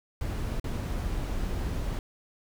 brown noise with dropouts, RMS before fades -31 dBFS, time 0.21-1.99 s, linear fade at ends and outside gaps 1 ms, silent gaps 0.598-0.642 s, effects none

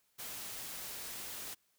white noise, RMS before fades -44 dBFS, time 0.18-1.55 s, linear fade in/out 20 ms, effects white hiss -75 dBFS RMS until 1.78 s

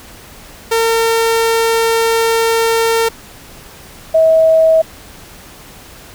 sawtooth / sine tone pair in turn, 455.3 / 643.9 Hz, A#4 / E5, -41 / -41 cents, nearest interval tritone, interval 600 cents, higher second, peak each -7 / -6 dBFS, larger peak second, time 0.71-3.09 / 4.14-4.82 s, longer first, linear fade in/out 10 ms, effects pink hiss -37 dBFS RMS until 6.14 s

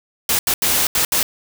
white noise bursts at uneven times, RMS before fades -17 dBFS, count 5, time 0.29-0.39 / 0.47-0.54 / 0.62-0.87 / 0.95-1.05 / 1.12-1.23 s, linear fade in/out 2 ms, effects none

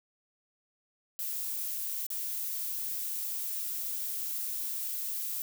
violet noise with dropouts, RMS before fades -35 dBFS, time 1.19-5.42 s, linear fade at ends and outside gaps 0 ms, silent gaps 2.066-2.103 s, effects none

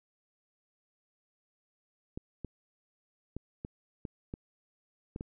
clicks, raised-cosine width 3 ms, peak -25 dBFS, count 8, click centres 2.175 / 2.447 / 3.366 / 3.649 / 4.052 / 4.339 / 5.161 / 5.209 s, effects none

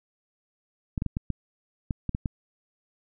clicks, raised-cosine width 5 ms, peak -15 dBFS, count 9, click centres 0.978 / 1.021 / 1.063 / 1.169 / 1.303 / 1.908 / 2.093 / 2.149 / 2.258 s, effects none

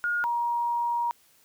sine tone pair in turn, 1429 / 947.4 Hz, F6 / A#5, +39 / +28 cents, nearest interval perfect fifth, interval 711 cents, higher first, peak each -24 dBFS, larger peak neither, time 0.04-0.24 / 0.24-1.11 s, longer second, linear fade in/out 0 ms, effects white hiss -61 dBFS RMS until 1.44 s

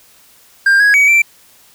triangle tone with pitch steps, 1596 / 1659 / 2265 / 2344 Hz, G6 / G#6 / C#7 / D7, +31 / -2 / +37 / -4 cents, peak -5 dBFS, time 0.66-1.22 s, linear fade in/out 5 ms, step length 140 ms, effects white hiss -47 dBFS RMS until 1.74 s

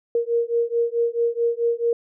sine beating tone pair, 466.2 / 470.8 Hz, A#4 / A#4, 0 / +17 cents, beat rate 4.6 Hz, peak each -22 dBFS, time 0.15-1.93 s, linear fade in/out 2 ms, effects none

